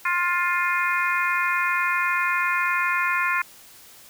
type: harmonic tone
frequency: 352.2 Hz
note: F4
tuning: 15 cents sharp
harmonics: 3 / 4 / 5 / 6 / 7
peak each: -25 / -26 / -27 / -28 / -28 dBFS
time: 0.05-3.42 s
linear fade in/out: 5 ms
effects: white hiss -48 dBFS RMS until 4.09 s